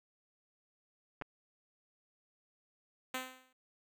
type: clicks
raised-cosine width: 0.5 ms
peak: -26 dBFS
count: 2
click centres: 1.214 / 1.221 s
type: tone with exponential decay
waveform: 5% pulse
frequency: 257.6 Hz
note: C4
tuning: 27 cents flat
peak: -23 dBFS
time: 3.14-3.53 s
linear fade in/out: 5 ms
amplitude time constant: 84 ms
effects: none